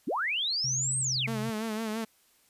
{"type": "linear two-way sweep", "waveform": "sine", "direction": "up then down", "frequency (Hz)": [160, 8560, 1984], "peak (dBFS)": -27, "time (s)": [0.07, 1.27], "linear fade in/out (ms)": 10, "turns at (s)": 0.99}
{"type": "tone", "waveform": "sine", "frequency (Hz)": 130.81, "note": "C3", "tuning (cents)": 0, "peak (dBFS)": -34, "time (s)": [0.64, 1.5], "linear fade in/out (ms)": 5}
{"type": "tone with vibrato", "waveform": "sawtooth", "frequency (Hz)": 220, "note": "A3", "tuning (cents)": 0, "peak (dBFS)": -27, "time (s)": [1.27, 2.05], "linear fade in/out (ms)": 10, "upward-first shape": "sine", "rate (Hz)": 5.9, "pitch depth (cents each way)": 60}
{"effects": ["white hiss -65 dBFS RMS until 2.49 s", "resampled to 32000 Hz"]}